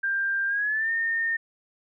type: tone with pitch glide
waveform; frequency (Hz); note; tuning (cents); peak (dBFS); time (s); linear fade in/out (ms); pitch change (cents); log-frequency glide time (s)
sine; 1589 to 1825.3; G6 to A#6; +23 to -37; -23; 0.03-1.37; 10; +240; 0.47-0.91
effects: none